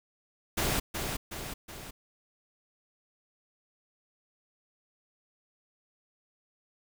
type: noise with echo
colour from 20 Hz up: pink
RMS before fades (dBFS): -29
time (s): 0.57-0.8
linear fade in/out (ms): 10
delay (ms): 370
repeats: 3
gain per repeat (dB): -5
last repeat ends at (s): 1.91
effects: none